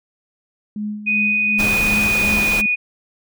sine tone with tremolo, 210 Hz, G#3, 19 cents sharp, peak -21 dBFS, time 0.76-2.66 s, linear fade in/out 2 ms, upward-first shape sine, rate 2.7 Hz, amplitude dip 65%
sine tone with pitch glide, 2489 to 2468 Hz, D#7 to D#7, 0 to -15 cents, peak -15 dBFS, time 1.06-2.76 s, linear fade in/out 20 ms, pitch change -15 cents, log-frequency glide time 1.29-2.4 s
pink noise, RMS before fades -24 dBFS, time 1.58-2.62 s, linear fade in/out 20 ms
effects none

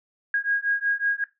sine beating tone pair, 1635 / 1640.4 Hz, G#6 / G#6, -28 / -22 cents, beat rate 5.4 Hz, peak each -25 dBFS, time 0.34-1.24 s, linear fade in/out 2 ms, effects noise-tail reverb RT60 0.2 s tail -17 dB re dry

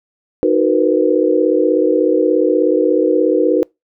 sine chord, B major seventh, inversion first, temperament equal with one note detuned, 311.1 / 370 / 466.2 / 502.8 Hz, D#4 / F#4 / A#4 / B4, 0 / 0 / 0 / +31 cents, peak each -16 dBFS, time 0.43-3.63 s, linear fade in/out 0 ms, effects noise-tail reverb RT60 0.2 s tail -26 dB re dry

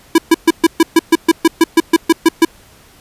square tone bursts, 329.6 Hz, E4, in tune, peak -5 dBFS, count 15, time 0.15-2.45 s, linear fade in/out 5 ms, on 32 ms, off 130 ms, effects pink hiss -45 dBFS RMS until 3 s + resampled to 32000 Hz

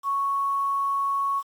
sine tone with quantisation, 1108.7 Hz, C#6, in tune, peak -22 dBFS, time 0.03-1.43 s, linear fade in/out 50 ms, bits 8, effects AAC 64 kbps

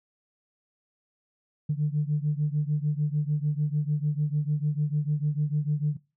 sine beating tone pair, 146.83 / 153.53 Hz, D3 / D#3, 0 / -23 cents, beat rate 6.7 Hz, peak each -25 / -27 dBFS, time 1.69-5.97 s, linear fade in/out 10 ms, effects noise-tail reverb RT60 0.3 s tail -22 dB re dry + tanh soft clip ceiling -17 dBFS

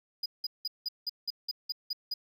triangle tone bursts, 4937 Hz, D#8, 14 cents flat, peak -29 dBFS, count 10, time 0.23-2.14 s, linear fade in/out 5 ms, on 29 ms, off 180 ms, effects none

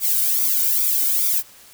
violet noise with flanger, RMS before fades -19 dBFS, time 0-1.43 s, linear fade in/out 50 ms, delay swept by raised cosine 0.84 to 1.37 ms, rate 2.4 Hz, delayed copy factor +0.95, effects white hiss -47 dBFS RMS until 1.73 s

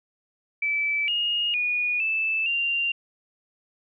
sine tone with pitch steps, 2312 / 2857 / 2454 / 2633 / 2778 Hz, D7 / F7 / D#7 / E7 / F7, -28 / +39 / -25 / -3 / -10 cents, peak -22 dBFS, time 0.62-2.92 s, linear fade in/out 5 ms, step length 460 ms, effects none

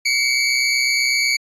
25% pulse tone pair together, 2155 / 2283 Hz, C#7 / D7, -49 / -50 cents, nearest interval minor second, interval 99 cents, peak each -18 / -13 dBFS, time 0.05-1.37 s, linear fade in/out 10 ms, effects resampled to 24000 Hz

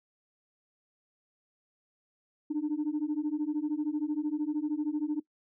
sine beating tone pair, 293.7 / 306.7 Hz, D4 / D#4, 0 / -25 cents, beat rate 13 Hz, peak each -30 dBFS, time 2.5-5.2 s, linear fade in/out 10 ms, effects noise-tail reverb RT60 0.1 s tail -20 dB re dry + tanh soft clip ceiling -24 dBFS

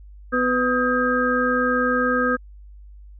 sine tone cluster, 251 / 499.7 / 1259 / 1602 Hz, B3 / B4 / D#6 / G6, +28 / +20 / +20 / +37 cents, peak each -23 dBFS, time 0.32-2.37 s, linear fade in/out 20 ms, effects added 50 Hz sine -40 dBFS peak until 3.19 s

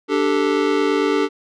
square chord, D suspended fourth, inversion none, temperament just, 293.7 / 391.6 / 440.5 Hz, D4 / G4 / A4, 0 / -2 / +2 cents, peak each -21 dBFS, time 0.08-1.29 s, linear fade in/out 50 ms, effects low-pass 4000 Hz 12 dB/octave

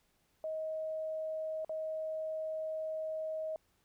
sine tone with dropouts, 631 Hz, D#5, 24 cents sharp, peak -35 dBFS, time 0.44-3.56 s, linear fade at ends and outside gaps 1 ms, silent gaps 1.647-1.694 s, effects pink hiss -74 dBFS RMS until 3.84 s

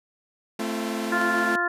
sawtooth chord, F major, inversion first, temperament equal with one note detuned, 220 / 261.6 / 341.6 Hz, A3 / C4 / F4, 0 / 0 / -38 cents, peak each -25 / -29 / -28 dBFS, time 0.59-1.56 s, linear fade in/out 5 ms
harmonic tone, 349.2 Hz, F4, in tune, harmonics 1 / 2 / 3 / 4 / 5, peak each -31 / -30 / -30 / -26 / -26 dBFS, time 1.12-1.68 s, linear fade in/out 5 ms
effects resampled to 32000 Hz

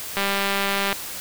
click train, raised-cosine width 0.3 ms, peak -7 dBFS, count 151, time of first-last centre 0.17-0.928 s, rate 198 Hz, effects white hiss -33 dBFS RMS until 1.2 s

